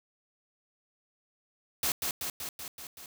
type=noise with echo; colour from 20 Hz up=white; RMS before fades=-29 dBFS; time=1.83-1.92 s; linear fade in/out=2 ms; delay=190 ms; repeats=6; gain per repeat=-3 dB; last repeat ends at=3.06 s; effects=none